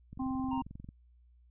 click train, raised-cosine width 5 ms, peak -33 dBFS, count 18, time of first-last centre 0.13-0.889 s, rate 22.4 Hz
harmonic tone, 261.6 Hz, C4, in tune, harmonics 1 / 3 / 4, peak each -32 / -42 / -44 dBFS, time 0.19-0.62 s, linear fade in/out 10 ms
triangle tone, 932.3 Hz, A#5, in tune, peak -34 dBFS, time 0.51-0.62 s, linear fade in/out 5 ms
effects added 60 Hz sine -59 dBFS peak until 1.5 s + resampled to 8000 Hz

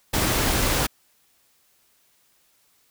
pink noise, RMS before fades -22 dBFS, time 0.13-0.87 s, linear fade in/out 10 ms, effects white hiss -63 dBFS RMS until 2.9 s

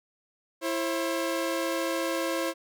sawtooth tone pair together, 332.8 / 536.7 Hz, E4 / C5, +17 / +44 cents, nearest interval minor sixth, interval 827 cents, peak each -26 dBFS, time 0.61-2.54 s, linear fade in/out 50 ms, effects none

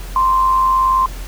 sine tone with amplitude modulation, 1045 Hz, C6, 2 cents flat, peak -9 dBFS, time 0.16-1.06 s, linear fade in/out 2 ms, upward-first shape sine, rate 99.1 Hz, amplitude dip 40%, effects added 43 Hz sine -26 dBFS peak until 1.27 s + pink hiss -36 dBFS RMS until 1.27 s

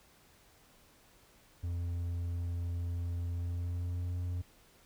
triangle tone with pitch glide, 86.4 to 88.57 Hz, F2 to F2, -18 to +25 cents, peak -31 dBFS, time 1.63-4.42 s, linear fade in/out 10 ms, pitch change +43 cents, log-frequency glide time 3.33-4.15 s, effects pink hiss -63 dBFS RMS until 4.85 s

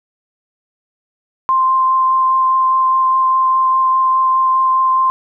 sine tone with vibrato, 1046.5 Hz, C6, in tune, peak -10 dBFS, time 1.49-5.1 s, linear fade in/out 0 ms, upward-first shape triangle, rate 4.9 Hz, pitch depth 9 cents each way, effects none

